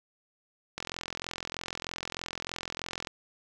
click train, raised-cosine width 0.2 ms, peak -17 dBFS, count 100, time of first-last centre 0.78-3.072 s, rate 43.2 Hz, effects none

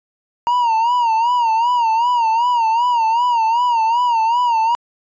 triangle tone with vibrato, 935 Hz, A#5, 5 cents sharp, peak -11 dBFS, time 0.47-4.75 s, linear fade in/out 0 ms, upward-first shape sine, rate 2.6 Hz, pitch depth 96 cents each way, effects resampled to 16000 Hz

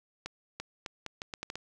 accelerating click train, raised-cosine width 0.2 ms, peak -20 dBFS, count 9, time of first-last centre 0.26-1.556 s, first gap 340 ms, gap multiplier 0.77, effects none

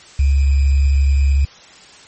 sine tone with sample-and-hold, 69.3 Hz, C#2, in tune, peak -10 dBFS, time 0.19-1.45 s, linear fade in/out 5 ms, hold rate 2450 Hz, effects white hiss -42 dBFS RMS until 2.07 s + MP3 32 kbps

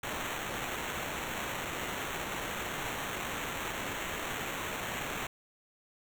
violet noise with sample-and-hold, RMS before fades -37 dBFS, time 0.03-5.27 s, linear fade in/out 5 ms, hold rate 4900 Hz, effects none

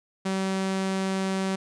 sawtooth tone, 191.3 Hz, G3, 42 cents flat, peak -21 dBFS, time 0.25-1.56 s, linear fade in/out 10 ms, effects resampled to 22050 Hz

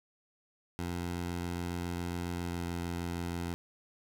15% pulse tone with pitch glide, 87.31 to 86.36 Hz, F2 to F2, 0 to -19 cents, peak -28 dBFS, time 0.79-3.54 s, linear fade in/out 0 ms, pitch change -19 cents, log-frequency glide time 2.38-2.64 s, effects none

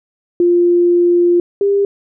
sine tone pair in turn, 349.2 / 400.3 Hz, F4 / G4, 0 / +36 cents, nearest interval major second, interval 236 cents, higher second, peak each -8 / -10 dBFS, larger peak first, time 0.4-1.4 / 1.61-1.85 s, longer first, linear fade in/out 2 ms, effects none

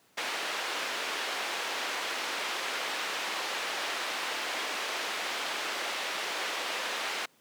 white band-pass noise, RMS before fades -34 dBFS, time 0.17-7.26 s, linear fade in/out 10 ms, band 390 to 3100 Hz, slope 12 dB/octave, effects pink hiss -64 dBFS RMS until 7.4 s + high-pass 200 Hz 12 dB/octave

